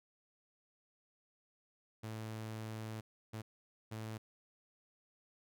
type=tone bursts at uneven times; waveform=sawtooth; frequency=110 Hz; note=A2; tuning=in tune; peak=-38 dBFS; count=3; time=2.03-3.01 / 3.33-3.42 / 3.91-4.18 s; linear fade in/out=10 ms; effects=none